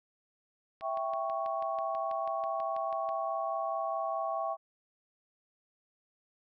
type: click train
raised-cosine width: 0.3 ms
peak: -33 dBFS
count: 15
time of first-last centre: 0.81-3.09 s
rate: 6.14 Hz
type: chord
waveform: sine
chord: C# diminished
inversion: first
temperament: equal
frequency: 659.3 / 784 / 1108.7 Hz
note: E5 / G5 / C#6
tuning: 0 / 0 / 0 cents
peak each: -34 / -36 / -36 dBFS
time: 0.81-4.57 s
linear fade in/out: 50 ms
effects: none